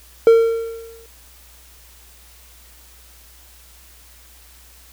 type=tone with exponential decay; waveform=triangle; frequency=456.7 Hz; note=A#4; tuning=36 cents flat; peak=-3 dBFS; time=0.27-1.06 s; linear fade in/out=1 ms; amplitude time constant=170 ms; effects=added 60 Hz sine -48 dBFS peak until 4.92 s + white hiss -48 dBFS RMS until 4.92 s